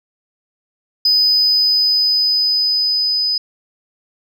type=tone with level ramp; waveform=sine; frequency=5000 Hz; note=D#8; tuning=8 cents sharp; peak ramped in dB=-8 to -14 dBFS; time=1.05-3.38 s; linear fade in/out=5 ms; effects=tanh soft clip ceiling -8 dBFS